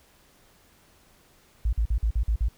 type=tone bursts; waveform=sine; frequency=55 Hz; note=A1; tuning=in tune; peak=-20 dBFS; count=7; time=1.65-2.485 s; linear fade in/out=5 ms; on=79 ms; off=47 ms; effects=pink hiss -59 dBFS RMS until 2.57 s